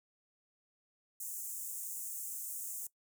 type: high-pass noise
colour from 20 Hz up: pink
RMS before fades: -42 dBFS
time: 1.2-2.87 s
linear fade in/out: 5 ms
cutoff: 6900 Hz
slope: 48 dB/octave
effects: noise-tail reverb RT60 0.1 s tail -19 dB re dry